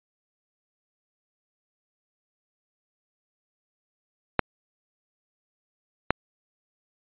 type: clicks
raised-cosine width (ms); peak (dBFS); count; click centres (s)
0.5; -3; 2; 4.393 / 6.106
effects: resampled to 8000 Hz